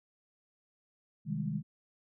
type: chord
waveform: sine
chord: Ab major seventh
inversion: first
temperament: just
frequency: 129.78 / 155.74 / 194.67 / 207.7 Hz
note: C3 / Eb3 / G3 / Ab3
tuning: -14 / +2 / -12 / 0 cents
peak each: -40 / -35 / -40 / -37 dBFS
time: 1.25-1.63 s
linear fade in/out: 50 ms
effects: none